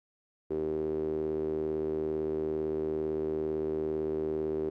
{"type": "tone with band-pass filter", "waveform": "sawtooth", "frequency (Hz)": 77.78, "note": "D#2", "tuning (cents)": 0, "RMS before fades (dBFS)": -32, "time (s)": [0.5, 4.7], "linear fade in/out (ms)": 10, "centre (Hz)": 380, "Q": 7.4, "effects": []}